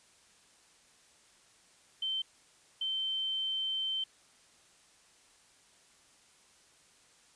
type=tone bursts at uneven times; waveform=sine; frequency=3100 Hz; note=G7; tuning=20 cents flat; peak=-31 dBFS; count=2; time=2.02-2.22 / 2.81-4.04 s; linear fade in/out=5 ms; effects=white hiss -63 dBFS RMS until 7.35 s + resampled to 22050 Hz